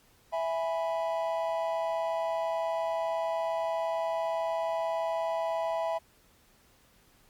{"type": "chord", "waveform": "triangle", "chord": "E major", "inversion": "none", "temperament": "equal", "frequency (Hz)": [659.3, 830.6, 987.8], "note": ["E5", "G#5", "B5"], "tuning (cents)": [0, 0, 0], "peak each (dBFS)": [-28, -34, -34], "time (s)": [0.32, 5.99], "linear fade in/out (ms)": 20, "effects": ["pink hiss -63 dBFS RMS until 7.29 s", "Opus 48 kbps"]}